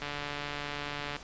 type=click train; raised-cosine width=0.3 ms; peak=-20 dBFS; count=167; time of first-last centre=0.02-1.165 s; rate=145 Hz; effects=pink hiss -48 dBFS RMS until 1.23 s + resampled to 16000 Hz